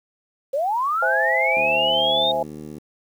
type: linear sweep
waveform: sine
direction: up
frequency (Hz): 516 to 3729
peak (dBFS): -19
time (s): 0.53-2.32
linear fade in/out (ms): 10
type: chord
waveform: sine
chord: C augmented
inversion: none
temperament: equal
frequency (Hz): 523.3 / 659.3 / 830.6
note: C5 / E5 / G#5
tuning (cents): 0 / 0 / 0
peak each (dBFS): -24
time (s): 1.02-2.43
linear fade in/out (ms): 5
type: click train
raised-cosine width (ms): 3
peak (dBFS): -20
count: 93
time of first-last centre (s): 1.57-2.781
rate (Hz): 76
effects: high-pass 200 Hz 12 dB/octave + 8-bit

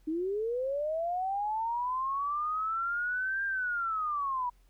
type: linear two-way sweep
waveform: sine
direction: up then down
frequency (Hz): 303.3 to 1603 to 961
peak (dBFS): -29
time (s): 0.07-4.5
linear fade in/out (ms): 10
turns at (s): 3.45
effects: added 43 Hz sine -59 dBFS peak until 4.69 s + pink hiss -71 dBFS RMS until 4.69 s

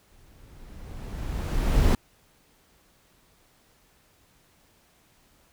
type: noise with exponential growth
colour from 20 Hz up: brown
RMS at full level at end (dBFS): -17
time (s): 0.11-1.95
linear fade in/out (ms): 2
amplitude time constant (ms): 400
effects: pink hiss -62 dBFS RMS until 5.52 s

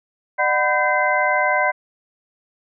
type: tone cluster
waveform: sine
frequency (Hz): 602 / 742 / 1002 / 1550 / 2056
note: D5 / F#5 / B5 / G6 / C7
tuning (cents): +43 / +5 / +25 / -20 / -31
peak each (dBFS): -22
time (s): 0.38-1.72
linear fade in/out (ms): 20
effects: none

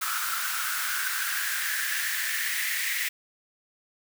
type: noise with high-pass filter sweep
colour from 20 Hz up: white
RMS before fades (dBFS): -29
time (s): 0.01-3.09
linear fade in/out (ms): 10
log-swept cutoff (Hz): 1300 to 2000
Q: 6.7
effects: none

